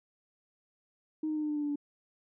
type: tone with pitch steps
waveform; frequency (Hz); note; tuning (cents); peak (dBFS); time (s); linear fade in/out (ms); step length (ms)
sine; 311.1 / 307.9 / 304.7 / 301.5 / 298.4 / 295.3 / 292.3 / 289.3; D#4 / D#4 / D#4 / D4 / D4 / D4 / D4 / D4; 0 / -18 / -36 / +46 / +28 / +10 / -8 / -26; -29; 1.23-1.758; 5; 66
effects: tanh soft clip ceiling -25 dBFS